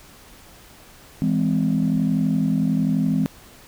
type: chord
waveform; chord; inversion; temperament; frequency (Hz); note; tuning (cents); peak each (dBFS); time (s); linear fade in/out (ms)
sine; E augmented; none; just; 164.81 / 206 / 257.5; E3 / G#3 / B#3; 0 / -14 / -28; -21; 1.22-3.26; 0
effects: tanh soft clip ceiling -11 dBFS + pink hiss -47 dBFS RMS until 3.67 s